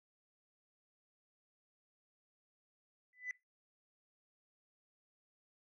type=tone with exponential growth; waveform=sine; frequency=1997 Hz; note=B6; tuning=19 cents sharp; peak=-33 dBFS; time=3.13-3.31 s; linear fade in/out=1 ms; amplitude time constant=38 ms; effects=noise-tail reverb RT60 0.2 s tail -21 dB re dry + tanh soft clip ceiling -35 dBFS